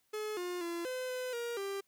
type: tone with pitch steps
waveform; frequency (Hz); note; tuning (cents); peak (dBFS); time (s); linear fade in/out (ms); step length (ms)
45% pulse; 427.1 / 356.4 / 341 / 510 / 506 / 472.6 / 394.9; G#4 / F4 / F4 / C5 / B4 / A#4 / G4; +48 / +35 / -41 / -44 / +42 / +24 / +13; -36; 0.13-1.81; 10; 240
effects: white hiss -75 dBFS RMS until 1.87 s